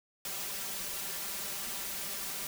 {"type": "noise with comb filter", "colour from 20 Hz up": "white", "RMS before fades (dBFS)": -38, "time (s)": [0.25, 2.47], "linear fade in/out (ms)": 2, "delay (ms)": 5.1, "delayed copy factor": 0.75, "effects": []}